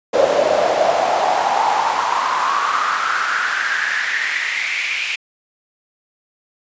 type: noise with high-pass filter sweep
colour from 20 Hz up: brown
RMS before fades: -18 dBFS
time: 0.13-5.16 s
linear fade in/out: 10 ms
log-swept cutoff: 530 to 2500 Hz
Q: 6.1
effects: resampled to 16000 Hz